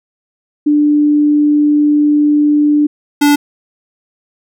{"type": "tone pair in turn", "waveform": ["sine", "square"], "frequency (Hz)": [295.9, 290.5], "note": ["D4", "D4"], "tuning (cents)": [13, -19], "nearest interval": "unison", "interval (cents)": 32, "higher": "first", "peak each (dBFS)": -7, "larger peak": "neither", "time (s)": [[0.66, 2.87], [3.21, 3.36]], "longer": "first", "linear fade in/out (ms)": 10, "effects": []}